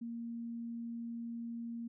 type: tone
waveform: sine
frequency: 233.1 Hz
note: A#3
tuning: in tune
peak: -39 dBFS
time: 0.01-1.88 s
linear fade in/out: 10 ms
effects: none